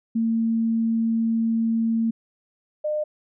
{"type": "tone pair in turn", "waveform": "sine", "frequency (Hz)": [226.8, 605.5], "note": ["A#3", "D#5"], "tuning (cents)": [-47, -47], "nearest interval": "octave + perfect fourth", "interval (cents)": 1700, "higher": "second", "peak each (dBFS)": [-19, -22], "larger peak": "first", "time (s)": [[0.15, 2.11], [2.84, 3.04]], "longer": "first", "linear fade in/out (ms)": 10, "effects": []}